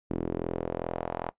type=tone with band-pass filter sweep; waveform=sawtooth; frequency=42.47 Hz; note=F1; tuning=48 cents flat; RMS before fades=-33 dBFS; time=0.1-1.31 s; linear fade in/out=10 ms; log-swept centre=310 to 820 Hz; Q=1.9; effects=noise-tail reverb RT60 0.1 s tail -19 dB re dry + resampled to 8000 Hz